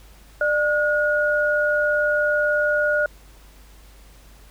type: tone pair together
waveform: sine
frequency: 597 / 1443.1 Hz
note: D5 / F#6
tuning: +28 / -44 cents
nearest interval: octave + minor third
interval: 1528 cents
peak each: -20 dBFS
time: 0.41-3.06 s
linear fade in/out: 2 ms
effects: added 50 Hz sine -46 dBFS peak until 4.5 s + pink hiss -52 dBFS RMS until 4.5 s